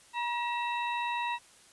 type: harmonic tone with a mistuned harmonic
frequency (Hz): 955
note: A#5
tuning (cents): +42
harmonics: 1 / 2 / 3 / 4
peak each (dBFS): -31 / -39 / -38 / -43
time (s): 0.13-1.39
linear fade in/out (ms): 50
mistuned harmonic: 3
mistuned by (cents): -120
effects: white hiss -58 dBFS RMS until 1.72 s + resampled to 24000 Hz